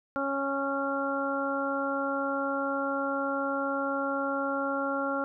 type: harmonic tone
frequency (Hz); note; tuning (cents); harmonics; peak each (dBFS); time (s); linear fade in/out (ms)
275.9; C#4; -8; 1 / 2 / 3 / 4 / 5; -33 / -32 / -37 / -38 / -32; 0.16-5.24; 0
effects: none